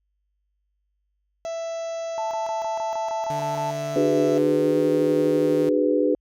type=harmonic tone; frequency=662 Hz; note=E5; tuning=7 cents sharp; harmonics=1 / 2 / 3 / 4 / 5 / 6 / 7 / 8 / 9 / 10; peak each=-27 / -45 / -49 / -49 / -51 / -52 / -55 / -54 / -48 / -51 dBFS; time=1.45-4.38 s; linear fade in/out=0 ms
type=tone bursts; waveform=sine; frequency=880 Hz; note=A5; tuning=in tune; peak=-26 dBFS; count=10; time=2.18-3.705 s; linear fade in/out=0 ms; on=130 ms; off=25 ms
type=tone with pitch glide; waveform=sawtooth; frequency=146.83 to 155.56 Hz; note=D3 to D#3; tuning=0 to 0 cents; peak=-27 dBFS; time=3.3-5.69 s; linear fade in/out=0 ms; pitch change=+100 cents; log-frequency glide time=4.31-4.78 s
type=chord; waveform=sine; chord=G# half-diminished seventh; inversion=second; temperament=just; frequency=299 / 373.8 / 415.3 / 498.4 Hz; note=D4 / F#4 / G#4 / B4; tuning=+31 / +18 / 0 / +16 cents; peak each=-22 / -26 / -24 / -22 dBFS; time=3.96-6.15 s; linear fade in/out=2 ms
effects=added 50 Hz sine -70 dBFS peak until 6.2 s